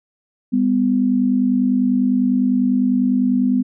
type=tone pair together; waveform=sine; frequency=200.7 / 250.7 Hz; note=G3 / B3; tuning=+41 / +26 cents; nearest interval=major third; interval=385 cents; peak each=-19 / -15 dBFS; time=0.52-3.63 s; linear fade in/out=20 ms; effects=none